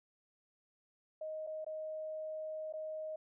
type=tone with dropouts; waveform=sine; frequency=625 Hz; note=D#5; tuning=8 cents sharp; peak=-39 dBFS; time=1.21-3.16 s; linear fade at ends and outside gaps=5 ms; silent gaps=1.467-1.471 / 1.646-1.664 / 2.726-2.736 s; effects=none